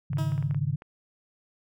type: chord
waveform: sine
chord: Ab suspended fourth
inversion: none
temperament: equal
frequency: 103.83 / 138.59 / 155.56 Hz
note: Ab2 / Db3 / Eb3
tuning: 0 / 0 / 0 cents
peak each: -32 / -27 / -30 dBFS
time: 0.1-0.76 s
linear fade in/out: 10 ms
type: clicks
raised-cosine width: 0.5 ms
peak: -30 dBFS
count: 8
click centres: 0.132 / 0.172 / 0.32 / 0.379 / 0.426 / 0.51 / 0.546 / 0.821 s
type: tone with exponential decay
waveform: 15% pulse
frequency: 320 Hz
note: D#4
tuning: 49 cents sharp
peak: -27 dBFS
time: 0.18-0.6 s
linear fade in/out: 5 ms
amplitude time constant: 90 ms
effects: none